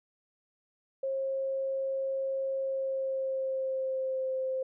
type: tone with pitch glide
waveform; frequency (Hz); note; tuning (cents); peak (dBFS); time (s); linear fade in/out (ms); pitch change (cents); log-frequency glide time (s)
sine; 537 to 523.2; C5 to C5; +45 to 0; -29; 1.03-4.63; 5; -45; 2.59-4.31
effects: none